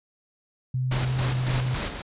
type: tone with pitch glide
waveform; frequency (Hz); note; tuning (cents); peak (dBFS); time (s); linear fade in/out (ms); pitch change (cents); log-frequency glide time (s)
sine; 128.1 to 126.7; C3 to B2; -36 to +45; -23; 0.74-1.75; 5; -19; 1.17-1.4
type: noise with tremolo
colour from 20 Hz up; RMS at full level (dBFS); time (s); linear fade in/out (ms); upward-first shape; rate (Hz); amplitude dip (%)
pink; -29; 0.91-2.02; 5; square; 3.6; 50
effects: resampled to 8000 Hz